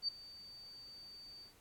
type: tone with ADSR envelope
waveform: sine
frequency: 4600 Hz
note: D8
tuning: 37 cents flat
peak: -31 dBFS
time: 0.02-1.54 s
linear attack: 63 ms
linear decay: 6 ms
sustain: -20 dB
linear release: 120 ms
effects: pink hiss -66 dBFS RMS until 1.6 s + AAC 64 kbps